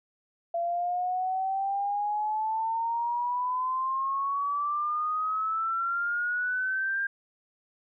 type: exponential sweep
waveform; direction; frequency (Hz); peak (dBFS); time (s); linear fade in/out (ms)
sine; up; 678 to 1605; -26; 0.54-7.07; 5
effects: none